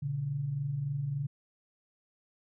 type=tone pair together; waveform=sine; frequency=118.99 / 142.5 Hz; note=A#2 / C#3; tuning=+36 / +48 cents; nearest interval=minor third; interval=312 cents; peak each=-39 / -31 dBFS; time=0.02-1.27 s; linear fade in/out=10 ms; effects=none